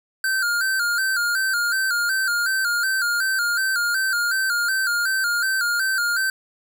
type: tone with vibrato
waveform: square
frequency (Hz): 1480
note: F#6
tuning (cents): 0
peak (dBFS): -20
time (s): 0.24-6.3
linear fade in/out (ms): 2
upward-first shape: square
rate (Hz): 2.7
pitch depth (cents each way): 78
effects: none